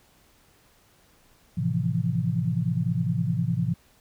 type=chord; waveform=sine; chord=F major seventh; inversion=first; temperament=equal; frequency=110 / 130.81 / 164.81 / 174.61 Hz; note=A2 / C3 / E3 / F3; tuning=0 / 0 / 0 / 0 cents; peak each=-29 / -28 / -27 / -29 dBFS; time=1.57-3.74 s; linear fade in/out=10 ms; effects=pink hiss -60 dBFS RMS until 4 s